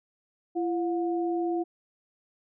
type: tone pair together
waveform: sine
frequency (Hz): 339.4 / 719.2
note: F4 / F#5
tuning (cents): -49 / -49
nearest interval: octave + minor second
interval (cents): 1300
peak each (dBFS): -26 / -33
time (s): 0.55-1.64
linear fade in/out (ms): 20
effects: none